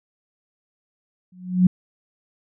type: tone with exponential growth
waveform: sine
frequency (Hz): 182.1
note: F#3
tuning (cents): -27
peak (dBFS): -8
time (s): 1.32-1.67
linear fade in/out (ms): 5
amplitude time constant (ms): 74
effects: none